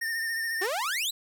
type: tone with vibrato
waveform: square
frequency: 1820 Hz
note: A#6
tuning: 42 cents flat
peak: -29 dBFS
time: 0.01-0.67 s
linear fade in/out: 10 ms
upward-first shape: triangle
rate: 14 Hz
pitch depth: 44 cents each way
type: exponential sweep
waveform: sawtooth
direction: up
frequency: 349.2 to 4123 Hz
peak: -24 dBFS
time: 0.61-1.11 s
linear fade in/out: 10 ms
effects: none